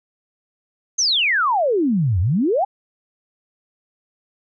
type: exponential two-way sweep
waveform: sine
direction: down then up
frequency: 6550 to 82.41 to 850 Hz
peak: -15 dBFS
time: 0.98-2.65 s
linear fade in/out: 10 ms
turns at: 2.2 s
effects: none